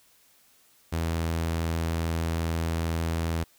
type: tone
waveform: sawtooth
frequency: 82.41 Hz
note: E2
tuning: in tune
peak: -22 dBFS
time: 0.92-3.44 s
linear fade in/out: 10 ms
effects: white hiss -61 dBFS RMS until 3.58 s